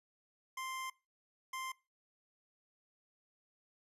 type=tone bursts at uneven times; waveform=25% pulse; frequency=1046.5 Hz; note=C6; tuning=in tune; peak=-36 dBFS; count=2; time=0.57-0.9 / 1.53-1.72 s; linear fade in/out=5 ms; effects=noise-tail reverb RT60 0.3 s tail -23 dB re dry + resampled to 32000 Hz